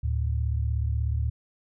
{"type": "tone pair together", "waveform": "sine", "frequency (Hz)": [73.46, 110], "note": ["D2", "A2"], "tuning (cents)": [1, 0], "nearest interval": "perfect fifth", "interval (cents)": 699, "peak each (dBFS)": [-25, -28], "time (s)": [0.03, 1.3], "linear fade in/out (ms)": 10, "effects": []}